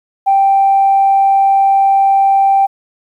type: tone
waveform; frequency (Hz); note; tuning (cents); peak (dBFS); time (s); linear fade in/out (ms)
sine; 784; G5; 0; -6; 0.26-2.67; 20
effects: tanh soft clip ceiling -2 dBFS + 8-bit